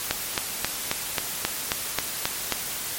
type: click train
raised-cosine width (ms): 0.2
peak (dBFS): -4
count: 10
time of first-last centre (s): 0.11-2.523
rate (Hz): 3.73
effects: white hiss -31 dBFS RMS until 2.98 s + MP3 64 kbps